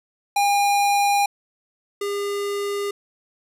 square tone pair in turn, 809 / 404.5 Hz, G#5 / G#4, -46 / -46 cents, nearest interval octave, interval 1200 cents, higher first, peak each -17 / -24 dBFS, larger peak first, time 0.36-1.26 / 2.01-2.91 s, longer neither, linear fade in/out 5 ms, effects resampled to 32000 Hz + 9-bit

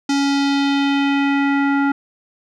square tone with low-pass filter sweep, 279.6 Hz, C#4, 15 cents sharp, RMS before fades -17 dBFS, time 0.09-1.92 s, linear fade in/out 5 ms, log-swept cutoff 5900 to 1500 Hz, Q 2, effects none

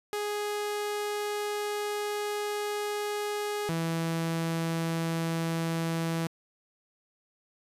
sawtooth tone pair in turn, 415.3 / 164.81 Hz, G#4 / E3, 0 / 0 cents, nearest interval octave + major third, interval 1600 cents, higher first, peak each -26 / -24 dBFS, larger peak second, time 0.13-3.69 / 3.69-6.27 s, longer first, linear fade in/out 0 ms, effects resampled to 32000 Hz + 10-bit

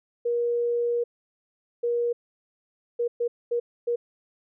sine tone bursts at uneven times, 475.7 Hz, A#4, 35 cents sharp, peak -22 dBFS, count 6, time 0.25-1.04 / 1.83-2.13 / 2.99-3.08 / 3.2-3.28 / 3.51-3.6 / 3.87-3.96 s, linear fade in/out 10 ms, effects none

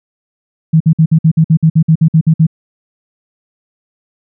sine tone bursts, 160 Hz, D#3, 49 cents sharp, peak -4 dBFS, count 14, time 0.73-2.468 s, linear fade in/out 10 ms, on 74 ms, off 54 ms, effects none

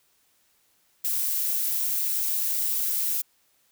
violet noise with amplitude modulation, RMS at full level -25 dBFS, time 1.04-3.22 s, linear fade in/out 10 ms, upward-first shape sine, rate 148 Hz, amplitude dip 25%, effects white hiss -66 dBFS RMS until 3.71 s

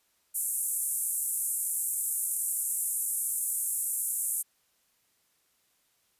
pink band-pass noise, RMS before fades -31 dBFS, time 0.34-4.43 s, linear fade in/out 20 ms, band 8200 to 13000 Hz, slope 48 dB/octave, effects white hiss -71 dBFS RMS until 6.19 s + resampled to 32000 Hz

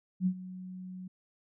sine tone with ADSR envelope, 184.4 Hz, F#3, 6 cents flat, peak -23 dBFS, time 0.2-1.08 s, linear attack 62 ms, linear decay 73 ms, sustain -17 dB, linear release 8 ms, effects none

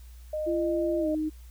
sine tone, 614 Hz, D#5, 23 cents flat, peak -28 dBFS, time 0.33-1.15 s, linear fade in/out 5 ms
sine tone with pitch glide, 339.8 to 309.8 Hz, F4 to D#4, -47 to -7 cents, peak -26 dBFS, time 0.46-1.3 s, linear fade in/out 20 ms, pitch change -160 cents, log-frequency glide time 0.99-1.08 s
effects added 60 Hz sine -44 dBFS peak until 1.5 s + white hiss -60 dBFS RMS until 1.5 s

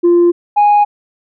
sine tone pair in turn, 346.9 / 826.9 Hz, F4 / G#5, -12 / -8 cents, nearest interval octave + minor third, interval 1504 cents, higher second, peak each -4 dBFS, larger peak neither, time 0.03-0.32 / 0.56-0.85 s, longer neither, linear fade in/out 20 ms, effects tanh soft clip ceiling -4 dBFS

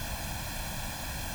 pink noise with comb filter, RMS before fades -36 dBFS, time 0-1.34 s, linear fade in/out 0 ms, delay 1.2 ms, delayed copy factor +0.85, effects none

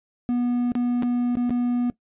triangle tone with dropouts, 243.5 Hz, B3, 24 cents flat, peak -18 dBFS, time 0.29-1.9 s, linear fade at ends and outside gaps 0 ms, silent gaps 0.719-0.753 / 1.024-1.032 / 1.354-1.37 / 1.495-1.506 s, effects noise-tail reverb RT60 0.1 s tail -18 dB re dry + resampled to 8000 Hz

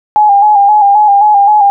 sine tone with vibrato, 823 Hz, G#5, 16 cents flat, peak -3 dBFS, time 0.16-1.7 s, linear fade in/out 0 ms, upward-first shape square, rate 3.8 Hz, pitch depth 45 cents each way, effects none

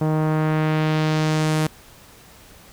sawtooth tone with low-pass filter sweep, 155.56 Hz, D#3, in tune, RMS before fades -20 dBFS, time 0.01-1.67 s, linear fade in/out 5 ms, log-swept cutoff 830 to 12000 Hz, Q 0.96, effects pink hiss -47 dBFS RMS until 2.72 s

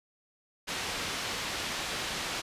white low-pass noise, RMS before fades -35 dBFS, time 0.67-2.42 s, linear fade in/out 20 ms, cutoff 4400 Hz, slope 12 dB/octave, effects resampled to 32000 Hz

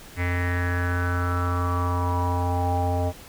square tone with low-pass filter sweep, 88.5 Hz, F2, 23 cents sharp, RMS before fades -24 dBFS, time 0.16-3.13 s, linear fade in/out 50 ms, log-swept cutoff 2100 to 690 Hz, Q 7.2, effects pink hiss -45 dBFS RMS until 3.28 s

